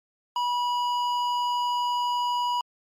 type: tone with hard clipping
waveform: sine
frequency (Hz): 974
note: B5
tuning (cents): -24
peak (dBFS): -25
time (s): 0.36-2.61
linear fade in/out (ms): 2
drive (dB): 10
effects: MP3 64 kbps